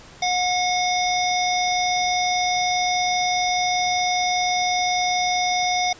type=harmonic tone; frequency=725 Hz; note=F#5; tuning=35 cents flat; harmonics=1 / 3 / 5 / 7 / 8; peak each=-21 / -26 / -28 / -29 / -30 dBFS; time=0.22-5.93 s; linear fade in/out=5 ms; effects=pink hiss -45 dBFS RMS until 5.99 s + resampled to 16000 Hz